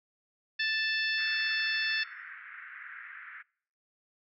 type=harmonic tone; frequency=880 Hz; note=A5; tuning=in tune; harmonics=2 / 3 / 4 / 5 / 6; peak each=-30 / -34 / -36 / -38 / -40 dBFS; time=0.59-2.04 s; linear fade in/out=10 ms
type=band-pass noise; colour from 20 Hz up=white; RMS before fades=-46 dBFS; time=1.17-3.43 s; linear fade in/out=20 ms; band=1400 to 2000 Hz; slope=48 dB/octave
effects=noise-tail reverb RT60 0.6 s tail -26 dB re dry